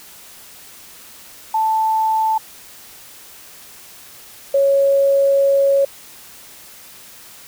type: tone pair in turn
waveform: sine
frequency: 880 / 553.2 Hz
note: A5 / C#5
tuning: 0 / -4 cents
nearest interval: minor sixth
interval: 804 cents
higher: first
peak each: -14 / -11 dBFS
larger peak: second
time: 1.54-2.38 / 4.54-5.85 s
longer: second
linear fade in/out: 5 ms
effects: white hiss -41 dBFS RMS until 7.47 s